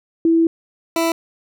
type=tone pair in turn; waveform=sine / 20% pulse; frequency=329.6 / 331 Hz; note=E4 / E4; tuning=0 / +7 cents; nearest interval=unison; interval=7 cents; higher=second; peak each=-11 dBFS; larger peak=neither; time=0.25-0.47 / 0.96-1.12 s; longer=first; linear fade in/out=2 ms; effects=none